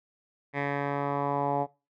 10% pulse tone with low-pass filter sweep, 142 Hz, C#3, 42 cents sharp, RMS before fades -29 dBFS, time 0.53-1.67 s, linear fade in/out 50 ms, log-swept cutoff 2000 to 780 Hz, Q 3.2, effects noise-tail reverb RT60 0.3 s tail -22 dB re dry

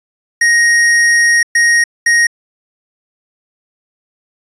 square tone bursts at uneven times, 1873 Hz, A#6, 8 cents sharp, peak -8 dBFS, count 3, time 0.41-1.43 / 1.55-1.84 / 2.06-2.27 s, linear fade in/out 5 ms, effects resampled to 22050 Hz

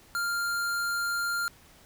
square tone, 1396.9 Hz, F6, in tune, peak -28 dBFS, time 0.15-1.48 s, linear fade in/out 0 ms, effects pink hiss -56 dBFS RMS until 1.85 s

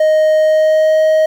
triangle tone with pitch glide, 622.3 to 627.7 Hz, D#5 to D#5, 0 to +15 cents, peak -6 dBFS, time 0-1.26 s, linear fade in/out 5 ms, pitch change +15 cents, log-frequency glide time 0.37-1.03 s, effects 7-bit

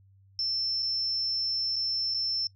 sine tone with dropouts, 5340 Hz, E8, 22 cents sharp, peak -26 dBFS, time 0.39-2.47 s, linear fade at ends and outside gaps 1 ms, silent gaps 0.824-0.828 / 1.759-1.763 / 2.14-2.145 s, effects noise-tail reverb RT60 0.1 s tail -22 dB re dry + added 97 Hz sine -56 dBFS peak until 2.55 s

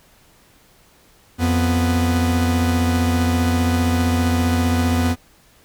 45% pulse tone pair together, 87.4 / 247 Hz, F2 / B3, +2 / 0 cents, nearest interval octave + tritone, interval 1798 cents, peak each -18 / -19 dBFS, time 1.38-5.16 s, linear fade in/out 50 ms, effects pink hiss -53 dBFS RMS until 5.64 s

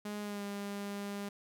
sawtooth tone with pitch glide, 207.7 to 201.8 Hz, G#3 to G#3, 0 to -49 cents, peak -34 dBFS, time 0.05-1.29 s, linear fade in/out 5 ms, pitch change -49 cents, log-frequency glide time 0.21-0.43 s, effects none

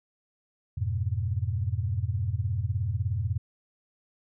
sine chord, F diminished, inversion none, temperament equal, 87.31 / 103.83 / 123.47 Hz, F2 / Ab2 / Cb3, 0 / 0 / 0 cents, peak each -30 / -29 / -32 dBFS, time 0.77-3.38 s, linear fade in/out 10 ms, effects none

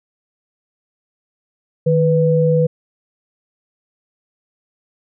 sine tone pair together, 155.91 / 494.6 Hz, D#3 / B4, +4 / +3 cents, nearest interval octave + minor sixth, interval 1999 cents, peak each -14 dBFS, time 1.86-2.67 s, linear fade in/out 10 ms, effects none

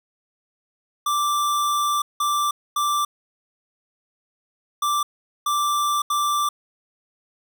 square tone bursts at uneven times, 1174.7 Hz, D6, in tune, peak -20 dBFS, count 6, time 1.06-2.02 / 2.2-2.51 / 2.76-3.05 / 4.82-5.03 / 5.46-6.02 / 6.1-6.49 s, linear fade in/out 5 ms, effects none

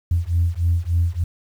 sine beating tone pair, 83.8 / 87.2 Hz, E2 / F2, +29 / -2 cents, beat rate 3.4 Hz, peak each -19 dBFS, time 0.11-1.24 s, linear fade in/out 5 ms, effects tanh soft clip ceiling -10 dBFS + 8-bit

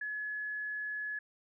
sine tone, 1700 Hz, G#6, 40 cents sharp, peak -35 dBFS, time 0.01-1.19 s, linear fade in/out 5 ms, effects none

